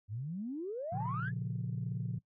sine exponential sweep, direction up, 96.6 to 1763 Hz, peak -36 dBFS, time 0.08-1.32 s, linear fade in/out 50 ms
sine chord, Bb minor, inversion none, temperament equal, 116.54 / 138.59 / 174.61 Hz, Bb2 / Db3 / F3, 0 / 0 / 0 cents, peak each -37 / -38 / -39 dBFS, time 0.92-2.19 s, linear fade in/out 10 ms
effects noise-tail reverb RT60 0.1 s tail -21 dB re dry + tanh soft clip ceiling -27 dBFS

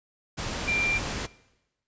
sine tone in noise, 2374 Hz, D7, 18 cents sharp, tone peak -23 dBFS, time 0.67-0.99 s, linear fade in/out 20 ms, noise pink, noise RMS -32 dBFS, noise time 0.37-1.27 s, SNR +6 dB, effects noise-tail reverb RT60 1.0 s tail -20 dB re dry + resampled to 16000 Hz

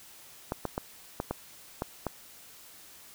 clicks, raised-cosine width 1 ms, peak -16 dBFS, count 7, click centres 0.521 / 0.653 / 0.779 / 1.201 / 1.31 / 1.821 / 2.067 s, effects white hiss -52 dBFS RMS until 3.14 s

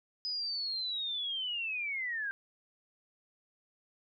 sine linear sweep, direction down, 5030 to 1568 Hz, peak -33 dBFS, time 0.25-2.31 s, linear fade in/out 0 ms, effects none

